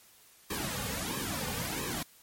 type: noise with flanger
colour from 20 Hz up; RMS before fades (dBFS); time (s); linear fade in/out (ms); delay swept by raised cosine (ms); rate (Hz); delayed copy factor
pink; -35; 0.5-2.03; 5; 1.4 to 3.1; 1.5; -0.95
effects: white hiss -59 dBFS RMS until 2.22 s + MP3 64 kbps